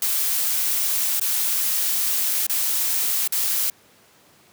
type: noise with dropouts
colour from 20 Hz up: blue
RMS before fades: -22 dBFS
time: 0.02-3.7 s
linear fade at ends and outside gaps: 2 ms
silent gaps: 1.198-1.213 / 2.467-2.496 / 3.276-3.322 s
effects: pink hiss -54 dBFS RMS until 4.52 s + high-pass 150 Hz 12 dB/octave